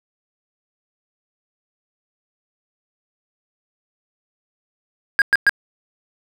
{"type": "tone bursts", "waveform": "triangle", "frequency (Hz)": 1624, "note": "G#6", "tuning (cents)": -39, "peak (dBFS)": -8, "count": 3, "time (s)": [5.19, 5.494], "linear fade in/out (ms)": 0, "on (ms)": 28, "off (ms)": 110, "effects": ["8-bit"]}